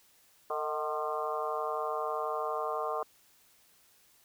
harmonic tone with a mistuned harmonic, 151 Hz, D3, 48 cents sharp, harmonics 3 / 4 / 5 / 6 / 7 / 8 / 9, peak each -37 / -37 / -38 / -46 / -37 / -38 / -49 dBFS, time 0.5-3.03 s, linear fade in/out 2 ms, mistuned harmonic 4, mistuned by +58 cents, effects white hiss -64 dBFS RMS until 4.24 s

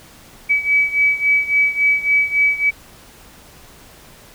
sine beating tone pair, 2284 / 2287.6 Hz, D7 / D7, -49 / -46 cents, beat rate 3.6 Hz, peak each -15 / -18 dBFS, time 0.49-2.71 s, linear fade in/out 20 ms, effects pink hiss -44 dBFS RMS until 4.34 s

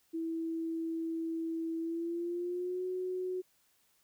sine tone with pitch glide, 327.6 to 367.7 Hz, E4 to F#4, -11 to -11 cents, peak -33 dBFS, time 0.13-3.42 s, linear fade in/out 20 ms, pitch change +200 cents, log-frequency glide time 1.79-2.85 s, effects white hiss -71 dBFS RMS until 4.03 s

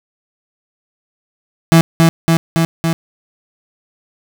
35% pulse tone with echo, 164.81 Hz, E3, in tune, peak -3 dBFS, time 1.72-1.81 s, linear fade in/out 0 ms, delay 280 ms, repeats 4, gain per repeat -2 dB, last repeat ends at 2.93 s, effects none

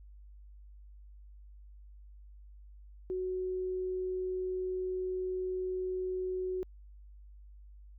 sine tone, 370 Hz, F#4, in tune, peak -32 dBFS, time 3.1-6.63 s, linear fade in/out 0 ms, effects added 50 Hz sine -50 dBFS peak until 7.98 s

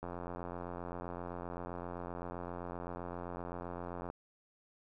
click train, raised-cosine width 1 ms, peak -28 dBFS, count 358, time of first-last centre 0.03-4.101 s, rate 87.7 Hz, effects none

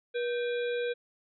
harmonic tone with a mistuned harmonic, 482.1 Hz, B4, 42 cents flat, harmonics 1 / 3 / 5 / 7 / 8, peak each -29 / -39 / -43 / -46 / -47 dBFS, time 0.14-0.94 s, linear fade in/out 20 ms, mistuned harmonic 3, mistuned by +130 cents, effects none

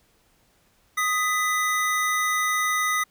square tone pair together, 1244.5 / 1991 Hz, D#6 / B6, 0 / +14 cents, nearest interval minor sixth, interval 814 cents, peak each -25 dBFS, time 0.97-3.04 s, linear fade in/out 10 ms, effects pink hiss -63 dBFS RMS until 3.1 s

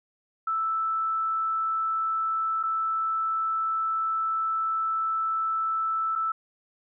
sine tone with dropouts, 1318.5 Hz, E6, in tune, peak -24 dBFS, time 0.47-6.32 s, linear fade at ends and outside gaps 5 ms, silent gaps 2.63-2.635 / 6.154-6.158 s, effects none

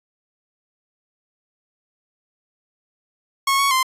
sawtooth tone with pitch steps, 1095 / 1112 / 1042 Hz, C#6 / C#6 / C6, -22 / +5 / -7 cents, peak -12 dBFS, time 3.47-3.83 s, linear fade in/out 5 ms, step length 120 ms, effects resampled to 32000 Hz

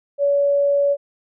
sine tone, 567 Hz, C#5, 39 cents sharp, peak -14 dBFS, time 0.18-0.97 s, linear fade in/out 50 ms, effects none

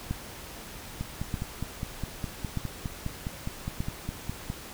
two click trains, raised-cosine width 5 ms, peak -19 / -17 dBFS, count 18 / 4, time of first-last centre 1.01-4.501 / 0.11-3.805 s, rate 4.87 / 0.812 Hz, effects pink hiss -43 dBFS RMS until 4.73 s

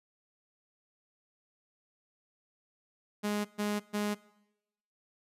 sawtooth tone bursts, 207.7 Hz, G#3, in tune, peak -26 dBFS, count 3, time 3.23-4.15 s, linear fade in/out 20 ms, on 220 ms, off 130 ms, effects noise-tail reverb RT60 0.9 s tail -21 dB re dry + resampled to 32000 Hz

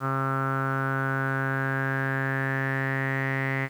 sawtooth tone with low-pass filter sweep, 134.6 Hz, C3, 49 cents sharp, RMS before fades -27 dBFS, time 0-3.69 s, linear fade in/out 50 ms, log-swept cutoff 1300 to 2000 Hz, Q 8.7, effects 9-bit

